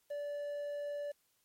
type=tone with quantisation; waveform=triangle; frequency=580 Hz; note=D5; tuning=22 cents flat; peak=-35 dBFS; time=0.1-1.12 s; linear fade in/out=10 ms; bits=10; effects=white hiss -75 dBFS RMS until 1.44 s + MP3 64 kbps